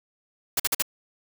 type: noise bursts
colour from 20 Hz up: white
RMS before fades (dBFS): -23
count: 4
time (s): 0.57-0.823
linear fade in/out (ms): 5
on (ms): 28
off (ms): 47
effects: none